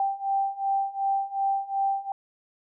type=beating tone pair; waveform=sine; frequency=784 / 786.7 Hz; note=G5 / G5; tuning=0 / +6 cents; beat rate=2.7 Hz; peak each=-28 / -26 dBFS; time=0-2.12 s; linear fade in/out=2 ms; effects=none